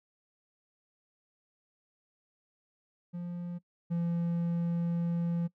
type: tone pair in turn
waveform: triangle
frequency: 174.61 / 170.42 Hz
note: F3 / F3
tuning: 0 / -42 cents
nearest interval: unison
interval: 42 cents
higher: first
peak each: -33 / -26 dBFS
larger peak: second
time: 3.13-3.59 / 3.9-5.48 s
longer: second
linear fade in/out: 20 ms
effects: noise-tail reverb RT60 0.1 s tail -22 dB re dry